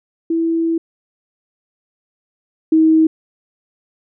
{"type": "tone pair in turn", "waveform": "sine", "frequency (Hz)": [329.6, 318.4], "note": ["E4", "D#4"], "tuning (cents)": [0, 40], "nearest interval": "minor second", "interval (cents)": 60, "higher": "first", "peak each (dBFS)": [-14, -8], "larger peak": "second", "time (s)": [[0.3, 0.78], [2.72, 3.07]], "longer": "first", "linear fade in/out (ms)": 5, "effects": []}